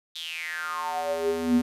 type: tone with high-pass filter sweep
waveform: square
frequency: 82.41 Hz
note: E2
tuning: in tune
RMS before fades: -28 dBFS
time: 0.15-1.62 s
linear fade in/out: 10 ms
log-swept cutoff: 3700 to 210 Hz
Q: 7.9
effects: resampled to 32000 Hz